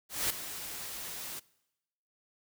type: noise with ADSR envelope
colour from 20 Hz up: white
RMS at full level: -29 dBFS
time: 0.09-1.4 s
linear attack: 210 ms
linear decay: 6 ms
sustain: -12 dB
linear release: 13 ms
effects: noise-tail reverb RT60 0.9 s tail -22 dB re dry